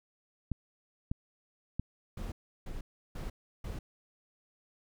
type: clicks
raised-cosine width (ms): 5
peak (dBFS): -20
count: 3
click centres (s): 0.517 / 1.115 / 1.796
type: noise bursts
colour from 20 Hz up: brown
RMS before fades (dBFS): -39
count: 4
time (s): 2.17-3.79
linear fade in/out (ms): 5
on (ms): 150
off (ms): 340
effects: none